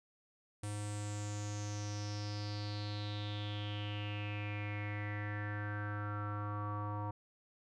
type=tone with low-pass filter sweep; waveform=square; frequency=103.83 Hz; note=G#2; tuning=in tune; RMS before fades=-40 dBFS; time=0.63-7.11 s; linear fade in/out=5 ms; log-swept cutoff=9000 to 1000 Hz; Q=6.9; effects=none